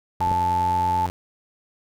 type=tone with vibrato; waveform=sawtooth; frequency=89.5 Hz; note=F2; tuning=43 cents sharp; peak=-24 dBFS; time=0.2-1.1 s; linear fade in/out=0 ms; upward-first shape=sine; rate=19 Hz; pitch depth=14 cents each way
type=tone; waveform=sine; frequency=874 Hz; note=A5; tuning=12 cents flat; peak=-19 dBFS; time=0.21-1.06 s; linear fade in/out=0 ms
type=clicks; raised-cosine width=2 ms; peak=-16 dBFS; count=2; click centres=0.273 / 0.315 s
effects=none